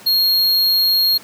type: tone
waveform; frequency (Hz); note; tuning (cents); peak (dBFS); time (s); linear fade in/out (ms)
square; 4262; C8; +31; -13; 0.06-1.18; 10
effects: pink hiss -41 dBFS RMS until 1.23 s + high-pass 150 Hz 12 dB/octave